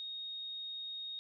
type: tone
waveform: sine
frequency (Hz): 3729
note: A#7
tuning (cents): 0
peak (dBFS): -40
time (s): 0-1.19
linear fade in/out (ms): 0
effects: none